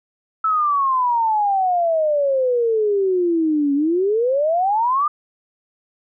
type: exponential two-way sweep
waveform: sine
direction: down then up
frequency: 1318.5 to 277.2 to 1228 Hz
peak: -15 dBFS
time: 0.44-5.08 s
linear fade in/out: 5 ms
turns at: 3.74 s
effects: none